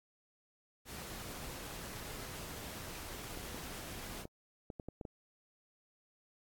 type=noise; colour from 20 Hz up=pink; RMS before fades=-46 dBFS; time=0.85-4.26 s; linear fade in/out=50 ms
type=clicks; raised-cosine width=2 ms; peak=-30 dBFS; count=8; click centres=3.374 / 3.545 / 4.254 / 4.702 / 4.798 / 4.886 / 5.012 / 5.052 s
effects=AAC 64 kbps